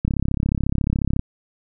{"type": "click train", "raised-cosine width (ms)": 5, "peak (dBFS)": -8, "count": 40, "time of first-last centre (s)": [0.05, 1.194], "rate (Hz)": 34.1, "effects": []}